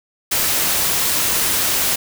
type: noise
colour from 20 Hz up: white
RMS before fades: -18 dBFS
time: 0.31-1.96 s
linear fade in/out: 10 ms
effects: none